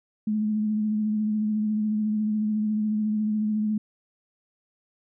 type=tone with vibrato; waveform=sine; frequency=213.5 Hz; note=G#3; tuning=48 cents sharp; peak=-22 dBFS; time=0.27-3.78 s; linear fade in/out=5 ms; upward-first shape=triangle; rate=14 Hz; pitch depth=32 cents each way; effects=none